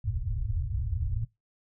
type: low-pass noise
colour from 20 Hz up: white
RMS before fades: -30 dBFS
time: 0.04-1.25 s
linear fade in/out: 10 ms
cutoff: 120 Hz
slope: 96 dB/octave
effects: noise-tail reverb RT60 0.2 s tail -21 dB re dry